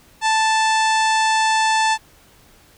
harmonic tone, 880 Hz, A5, in tune, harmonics 1 / 2 / 3 / 4 / 5 / 6 / 7 / 8 / 9 / 10, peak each -16 / -22 / -26 / -28 / -30 / -32 / -33 / -34 / -35 / -36 dBFS, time 0.21-1.98 s, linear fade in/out 50 ms, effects pink hiss -51 dBFS RMS until 2.77 s

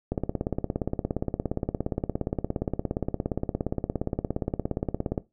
click train, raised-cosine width 2 ms, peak -13 dBFS, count 88, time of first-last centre 0.12-5.178 s, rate 17.2 Hz, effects noise-tail reverb RT60 0.2 s tail -17 dB re dry

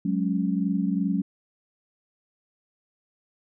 sine chord, F# suspended second, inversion none, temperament equal, 185 / 207.7 / 277.2 Hz, F#3 / G#3 / C#4, 0 / 0 / 0 cents, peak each -25 / -27 / -28 dBFS, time 0.05-1.22 s, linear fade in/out 5 ms, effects none

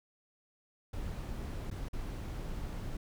brown noise with dropouts, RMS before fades -39 dBFS, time 0.93-2.97 s, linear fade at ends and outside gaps 5 ms, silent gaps 1.703-1.711 / 1.886-1.931 s, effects none

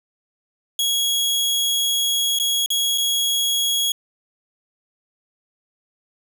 sawtooth tone with dropouts, 3322 Hz, G#7, in tune, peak -15 dBFS, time 0.79-3.92 s, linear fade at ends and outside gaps 2 ms, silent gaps 2.388-2.398 / 2.661-2.703 / 2.977-2.981 s, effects none

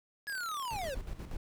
click train, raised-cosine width 0.2 ms, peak -33 dBFS, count 24, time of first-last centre 0.27-0.898 s, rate 36.6 Hz
square linear sweep, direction down, 1700 to 488.9 Hz, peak -36 dBFS, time 0.27-0.95 s, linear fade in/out 10 ms
brown noise with tremolo, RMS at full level -39 dBFS, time 0.71-1.37 s, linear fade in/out 5 ms, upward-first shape square, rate 8.3 Hz, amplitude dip 60%
effects none

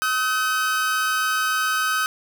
40% pulse tone pair together, 1270 / 1527 Hz, D#6 / G6, +35 / -46 cents, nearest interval minor third, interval 319 cents, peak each -22 dBFS, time 0.02-2.06 s, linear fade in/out 0 ms, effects none

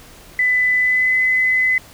sine tone with pitch glide, 2000 to 2023 Hz, B6 to B6, +21 to +41 cents, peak -13 dBFS, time 0.39-1.78 s, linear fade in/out 2 ms, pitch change +20 cents, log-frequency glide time 0.8-1.16 s, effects pink hiss -43 dBFS RMS until 1.93 s

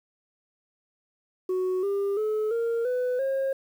sine tone with pitch steps, 370 / 398.9 / 430 / 463.5 / 499.6 / 538.6 Hz, F#4 / G4 / A4 / A#4 / B4 / C#5, 0 / +30 / -40 / -10 / +20 / -50 cents, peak -21 dBFS, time 1.49-3.53 s, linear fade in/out 5 ms, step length 340 ms, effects tanh soft clip ceiling -23 dBFS + 9-bit

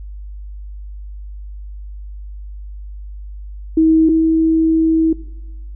sine tone pair in turn, 320 / 322.4 Hz, D#4 / E4, +49 / -38 cents, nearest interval unison, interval 13 cents, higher second, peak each -8 / -10 dBFS, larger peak first, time 3.77-4.09 / 4.09-5.13 s, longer second, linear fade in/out 5 ms, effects noise-tail reverb RT60 1.0 s tail -19 dB re dry + added 50 Hz sine -28 dBFS peak until 5.75 s

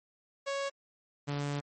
sawtooth tone pair in turn, 554.4 / 143.74 Hz, C#5 / D3, 0 / -37 cents, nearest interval octave + major seventh, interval 2337 cents, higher first, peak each -28 dBFS, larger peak neither, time 0.46-0.7 / 1.27-1.61 s, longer second, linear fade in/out 20 ms, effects MP3 32 kbps

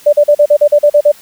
sine tone bursts, 588 Hz, D5, 2 cents sharp, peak -3 dBFS, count 10, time 0.06-1.119 s, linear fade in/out 10 ms, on 69 ms, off 41 ms, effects white hiss -40 dBFS RMS until 1.21 s

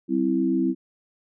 sine chord, C major, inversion second, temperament equal with one note detuned, 192.52 / 261.6 / 329.6 Hz, G3 / C4 / E4, -31 / 0 / 0 cents, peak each -27 / -23 / -23 dBFS, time 0.08-0.75 s, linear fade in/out 50 ms, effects none

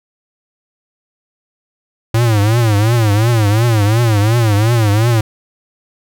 square tone with vibrato, 110.3 Hz, A2, 5 cents sharp, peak -10 dBFS, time 2.14-5.21 s, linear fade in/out 5 ms, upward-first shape triangle, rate 2.8 Hz, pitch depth 180 cents each way, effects none

